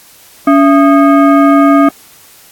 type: tone with frequency modulation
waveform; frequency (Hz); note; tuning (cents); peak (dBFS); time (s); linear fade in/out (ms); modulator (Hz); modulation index
sine; 282.8; C#4; +35; -3; 0.47-1.89; 5; 953; 0.89
effects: white hiss -40 dBFS RMS until 2.51 s + AAC 64 kbps